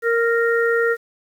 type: harmonic tone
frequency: 464.4 Hz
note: A#4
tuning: 7 cents flat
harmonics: 1 / 3 / 4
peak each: -17 / -22 / -23 dBFS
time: 0.02-0.97 s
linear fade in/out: 50 ms
effects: 8-bit